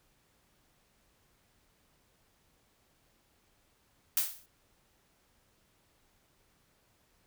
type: noise with exponential decay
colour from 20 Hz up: blue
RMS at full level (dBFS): -25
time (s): 4.17-4.46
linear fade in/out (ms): 2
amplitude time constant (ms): 62
effects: pink hiss -70 dBFS RMS until 7.26 s